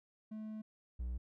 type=tone pair in turn; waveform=triangle; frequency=216.4 / 60.94 Hz; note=A3 / B1; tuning=-29 / -22 cents; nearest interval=octave + minor seventh; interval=2193 cents; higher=first; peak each=-40 / -35 dBFS; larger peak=second; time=0.31-0.62 / 0.99-1.18 s; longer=first; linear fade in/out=10 ms; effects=none